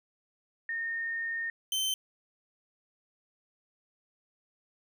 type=tone pair in turn; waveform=sine / sawtooth; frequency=1834 / 3090 Hz; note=A#6 / G7; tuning=-29 / -26 cents; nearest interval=major sixth; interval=903 cents; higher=second; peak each=-31 / -25 dBFS; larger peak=second; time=0.69-1.5 / 1.72-1.94 s; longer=first; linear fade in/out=2 ms; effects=none